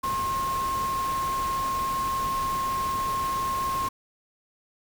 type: tone in noise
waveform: sine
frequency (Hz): 1070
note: C6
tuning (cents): +38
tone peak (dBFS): -25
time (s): 0.03-3.89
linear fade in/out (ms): 10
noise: pink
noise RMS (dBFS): -36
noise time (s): 0.03-3.89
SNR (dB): +8
effects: none

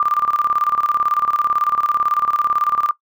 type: tone with tremolo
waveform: sine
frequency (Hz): 1190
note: D6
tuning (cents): +22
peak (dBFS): -12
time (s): 0-2.91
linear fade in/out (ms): 2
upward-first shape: square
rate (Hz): 18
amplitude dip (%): 70
effects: noise-tail reverb RT60 0.1 s tail -18 dB re dry

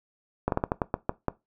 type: slowing click train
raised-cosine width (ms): 1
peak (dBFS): -10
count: 9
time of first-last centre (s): 0.48-1.283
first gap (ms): 42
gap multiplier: 1.24
effects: noise-tail reverb RT60 0.2 s tail -19 dB re dry

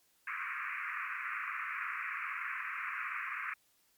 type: band-pass noise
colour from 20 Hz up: pink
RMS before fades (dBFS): -39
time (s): 0.27-3.54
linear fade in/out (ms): 5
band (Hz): 1100 to 2500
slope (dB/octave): 96
effects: white hiss -71 dBFS RMS until 3.97 s + MP3 96 kbps

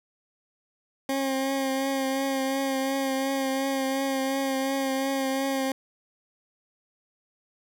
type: tone with vibrato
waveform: 20% pulse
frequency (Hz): 269.1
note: C4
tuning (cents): +49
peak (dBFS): -20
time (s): 1.09-5.72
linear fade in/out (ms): 2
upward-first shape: triangle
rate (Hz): 2.8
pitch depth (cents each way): 27
effects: none

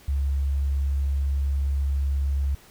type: tone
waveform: sine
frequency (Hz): 69.3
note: C#2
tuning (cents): 0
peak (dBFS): -21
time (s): 0.08-2.55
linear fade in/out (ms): 5
effects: pink hiss -52 dBFS RMS until 2.7 s

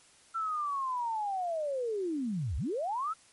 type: linear two-way sweep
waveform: sine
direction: down then up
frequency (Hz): 1353 to 58.27 to 1353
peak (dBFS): -30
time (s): 0.34-3.14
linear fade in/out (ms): 20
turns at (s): 2.57
effects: white hiss -60 dBFS RMS until 3.32 s + MP3 48 kbps

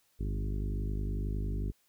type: harmonic tone with a mistuned harmonic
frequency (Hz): 51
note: G#1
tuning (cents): -31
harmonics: 1 / 2 / 3 / 4 / 5 / 6 / 7 / 8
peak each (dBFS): -32 / -38 / -42 / -44 / -46 / -48 / -49 / -50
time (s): 0.19-1.72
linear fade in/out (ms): 20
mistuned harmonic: 2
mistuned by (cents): -45
effects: white hiss -71 dBFS RMS until 1.88 s

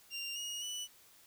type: tone with pitch steps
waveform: 25% pulse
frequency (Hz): 2783 / 2873 / 2966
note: F7 / F7 / F#7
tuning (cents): -7 / +48 / +4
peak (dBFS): -35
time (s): 0.1-0.88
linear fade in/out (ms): 50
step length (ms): 260
effects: white hiss -62 dBFS RMS until 1.26 s

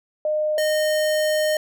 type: tone pair in turn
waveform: sine / square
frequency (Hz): 611 / 614.5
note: D#5 / D#5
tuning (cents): -32 / -22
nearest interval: unison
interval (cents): 10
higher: second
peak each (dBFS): -19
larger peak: neither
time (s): 0.25-0.58 / 0.58-1.57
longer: second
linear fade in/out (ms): 2
effects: none

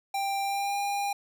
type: tone with pitch glide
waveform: square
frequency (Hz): 790 to 805.7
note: G5 to G5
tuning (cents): +13 to +47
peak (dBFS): -28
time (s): 0.14-1.13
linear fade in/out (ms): 5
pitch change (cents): +34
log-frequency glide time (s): 0.42-0.78
effects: none

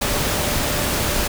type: tone in noise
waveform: sine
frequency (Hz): 587.3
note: D5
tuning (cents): 0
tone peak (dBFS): -31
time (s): 0.01-1.28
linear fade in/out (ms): 10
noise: pink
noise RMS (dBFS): -21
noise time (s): 0.01-1.28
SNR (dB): -13
effects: none

